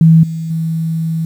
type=tone with level steps; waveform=sine; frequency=162.4 Hz; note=E3; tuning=26 cents flat; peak=-3 / -18 / -14 dBFS; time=0.01-1.25 s; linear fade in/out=2 ms; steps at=0.23 / 0.5 s; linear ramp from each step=5 ms; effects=7-bit